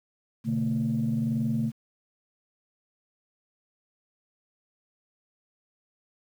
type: tone cluster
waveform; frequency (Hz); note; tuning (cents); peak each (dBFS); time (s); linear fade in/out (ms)
sine; 122.6 / 144.2 / 224.9; B2 / D3 / A3; -12 / -31 / +38; -30 / -30 / -25; 0.44-1.72; 50
effects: tanh soft clip ceiling -18 dBFS + 9-bit